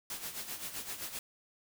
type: noise with tremolo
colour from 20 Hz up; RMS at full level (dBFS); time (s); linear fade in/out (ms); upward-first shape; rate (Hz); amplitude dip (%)
white; -39; 0.1-1.19; 2; sine; 7.7; 65
effects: none